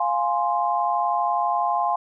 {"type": "chord", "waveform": "sine", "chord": "F minor", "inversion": "none", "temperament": "equal", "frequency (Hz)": [698.5, 830.6, 1046.5], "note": ["F5", "Ab5", "C6"], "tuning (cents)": [0, 0, 0], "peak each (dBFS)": -24, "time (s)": [0, 1.96], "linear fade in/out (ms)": 5, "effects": []}